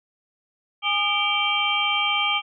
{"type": "tone cluster", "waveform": "sine", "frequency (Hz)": [821, 1220, 2328, 2773, 3152], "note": ["G#5", "D#6", "D7", "F7", "G7"], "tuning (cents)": [-20, -34, -16, -13, 9], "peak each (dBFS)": [-28, -27, -24, -32, -24], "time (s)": [0.82, 2.42], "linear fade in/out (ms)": 50, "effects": []}